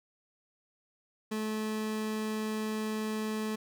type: tone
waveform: 30% pulse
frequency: 216.5 Hz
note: A3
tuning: 28 cents flat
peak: -29 dBFS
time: 1.31-3.56 s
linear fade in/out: 10 ms
effects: none